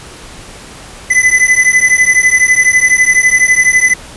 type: beating tone pair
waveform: square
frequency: 2004 / 2016 Hz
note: B6 / B6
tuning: +25 / +35 cents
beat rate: 12 Hz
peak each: -10 dBFS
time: 1.1-3.94 s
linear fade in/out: 10 ms
effects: pink hiss -32 dBFS RMS until 4.16 s + resampled to 24000 Hz

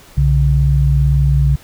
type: tone pair together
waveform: sine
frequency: 62.7 / 140.76 Hz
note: B1 / C#3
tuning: +27 / +27 cents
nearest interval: octave + major second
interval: 1400 cents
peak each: -12 dBFS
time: 0.17-1.56 s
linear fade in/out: 10 ms
effects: pink hiss -43 dBFS RMS until 1.63 s

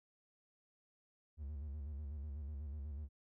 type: tone with vibrato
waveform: triangle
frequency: 72.6 Hz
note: D2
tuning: 19 cents flat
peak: -40 dBFS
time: 1.37-3.09 s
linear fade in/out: 50 ms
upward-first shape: square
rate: 8.1 Hz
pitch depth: 89 cents each way
effects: none

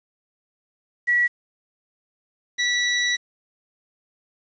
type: tone pair in turn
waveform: sine / 25% pulse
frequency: 1935 / 1951.8 Hz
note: B6 / B6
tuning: -36 / -21 cents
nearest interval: unison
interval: 15 cents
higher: second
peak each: -16 dBFS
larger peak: neither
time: 1.07-1.28 / 2.58-3.17 s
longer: second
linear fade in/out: 20 ms
effects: resampled to 16000 Hz + 8-bit

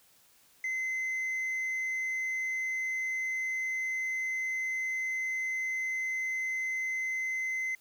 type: tone with tanh clipping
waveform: sine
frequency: 2055 Hz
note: C7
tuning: 32 cents flat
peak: -31 dBFS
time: 0.64-7.75 s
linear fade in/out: 2 ms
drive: 3 dB
effects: white hiss -63 dBFS RMS until 7.8 s

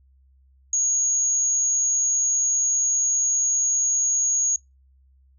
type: tone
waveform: sine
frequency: 6645 Hz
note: G#8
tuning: in tune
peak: -19 dBFS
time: 0.73-4.56 s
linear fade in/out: 2 ms
effects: noise-tail reverb RT60 0.2 s tail -23 dB re dry + added 66 Hz sine -54 dBFS peak until 5.38 s

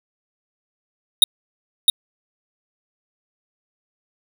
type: tone with echo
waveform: square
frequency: 3729 Hz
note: A#7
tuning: in tune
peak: -7 dBFS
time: 1.22-1.24 s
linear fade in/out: 2 ms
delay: 660 ms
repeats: 1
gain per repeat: -3 dB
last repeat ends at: 1.9 s
effects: none

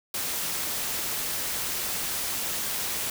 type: noise with amplitude modulation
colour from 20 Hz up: white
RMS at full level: -28 dBFS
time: 0.14-3.1 s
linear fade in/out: 2 ms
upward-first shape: sine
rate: 280 Hz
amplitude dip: 45%
effects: none

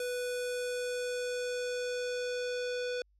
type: tone with low-pass filter sweep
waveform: square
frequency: 493.9 Hz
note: B4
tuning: in tune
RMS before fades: -35 dBFS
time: 0-3.02 s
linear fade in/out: 2 ms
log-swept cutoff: 11000 to 4900 Hz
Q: 1.4
effects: added 50 Hz sine -65 dBFS peak until 3.19 s

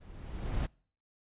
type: noise with level ramp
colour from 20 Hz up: brown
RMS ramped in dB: -52 to -29 dBFS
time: 0-0.67 s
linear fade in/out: 20 ms
effects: noise-tail reverb RT60 0.5 s tail -26 dB re dry + resampled to 8000 Hz

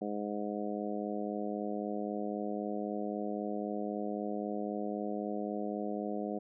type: harmonic tone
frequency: 103.83 Hz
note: G#2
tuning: in tune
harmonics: 2 / 3 / 4 / 5 / 6 / 7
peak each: -38 / -40 / -41 / -42 / -43 / -43 dBFS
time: 0.01-6.39 s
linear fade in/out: 10 ms
effects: none

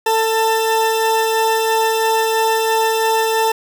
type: tone pair together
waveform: 40% pulse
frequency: 446 / 889 Hz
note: A4 / A5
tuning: +23 / +18 cents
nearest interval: octave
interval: 1195 cents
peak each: -16 dBFS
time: 0.06-3.52 s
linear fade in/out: 5 ms
effects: none

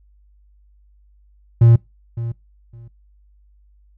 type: tone with echo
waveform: triangle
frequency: 116.54 Hz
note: A#2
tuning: in tune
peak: -5 dBFS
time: 1.61-1.76 s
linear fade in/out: 5 ms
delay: 560 ms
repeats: 2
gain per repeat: -15 dB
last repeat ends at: 2.88 s
effects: noise-tail reverb RT60 0.2 s tail -22 dB re dry + added 50 Hz sine -50 dBFS peak until 3.97 s

